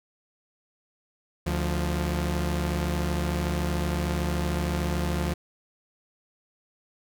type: tone pair together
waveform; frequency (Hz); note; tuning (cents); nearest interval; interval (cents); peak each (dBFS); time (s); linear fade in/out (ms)
sawtooth; 73.42 / 174.96; D2 / F3; 0 / +3; octave + minor third; 1503; -23 / -25; 1.46-5.34; 10
effects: none